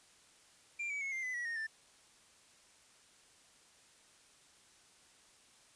triangle tone with pitch steps, 2376 / 2279 / 2186 / 2097 / 2012 / 1929.9 / 1851.3 / 1775.9 Hz, D7 / C#7 / C#7 / C7 / B6 / B6 / A#6 / A6, +20 / +47 / -25 / +3 / +32 / -40 / -12 / +16 cents, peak -35 dBFS, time 0.79-1.67 s, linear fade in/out 10 ms, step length 110 ms, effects white hiss -64 dBFS RMS until 5.75 s + resampled to 22050 Hz

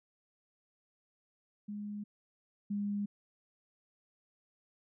sine tone pair in turn, 207 / 203.8 Hz, G#3 / G#3, -5 / -32 cents, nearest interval unison, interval 27 cents, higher first, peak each -38 / -32 dBFS, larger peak second, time 1.68-2.04 / 2.7-3.06 s, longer neither, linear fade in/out 10 ms, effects none

